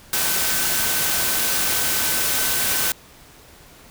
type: tone in noise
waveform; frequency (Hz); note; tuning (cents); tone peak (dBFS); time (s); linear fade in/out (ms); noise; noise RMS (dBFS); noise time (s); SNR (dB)
sine; 1524; G6; -49; -32; 0.13-2.92; 2; white; -21; 0.13-2.92; -14
effects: pink hiss -47 dBFS RMS until 3.9 s